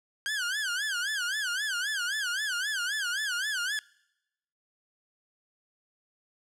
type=tone with vibrato; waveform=sawtooth; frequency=1568 Hz; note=G6; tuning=in tune; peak=-25 dBFS; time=0.26-3.79 s; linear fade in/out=0 ms; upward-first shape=sine; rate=3.8 Hz; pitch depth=190 cents each way; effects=noise-tail reverb RT60 0.9 s tail -24 dB re dry + low-pass 10000 Hz 12 dB/octave